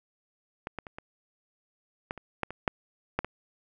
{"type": "clicks", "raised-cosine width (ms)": 0.5, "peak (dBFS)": [-19, -20, -27, -25, -17, -27, -13, -23, -9, -11, -19], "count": 11, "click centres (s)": [0.671, 0.787, 0.868, 0.985, 2.109, 2.177, 2.433, 2.506, 2.678, 3.19, 3.246], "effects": []}